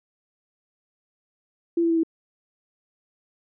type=tone with pitch steps; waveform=sine; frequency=338.5 / 334.2 / 330 / 325.8 Hz; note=E4 / E4 / E4 / E4; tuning=+46 / +24 / +2 / -20 cents; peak=-18 dBFS; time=1.77-2.034 s; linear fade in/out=5 ms; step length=66 ms; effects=none